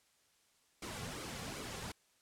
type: noise with flanger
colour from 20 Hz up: pink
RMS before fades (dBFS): -44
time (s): 0.82-1.92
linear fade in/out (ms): 5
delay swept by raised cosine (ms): 1.1 to 3.3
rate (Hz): 2.6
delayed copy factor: -0.65
effects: white hiss -72 dBFS RMS until 2.21 s + low-pass 10000 Hz 12 dB/octave